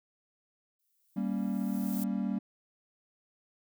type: noise with exponential growth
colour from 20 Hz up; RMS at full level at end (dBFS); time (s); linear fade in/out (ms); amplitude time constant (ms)
violet; -40; 0.79-2.04; 5; 270
type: chord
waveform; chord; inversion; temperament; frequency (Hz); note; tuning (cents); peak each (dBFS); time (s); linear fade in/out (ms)
triangle; G diminished; none; equal; 196 / 233.1 / 277.2; G3 / Bb3 / Db4; 0 / 0 / 0; -30 / -32 / -35; 1.16-2.39; 10
effects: none